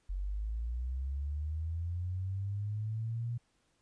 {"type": "linear sweep", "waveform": "sine", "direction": "up", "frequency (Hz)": [45, 120], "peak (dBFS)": -33, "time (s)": [0.09, 3.38], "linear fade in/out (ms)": 10, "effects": ["pink hiss -74 dBFS RMS until 3.81 s", "resampled to 22050 Hz"]}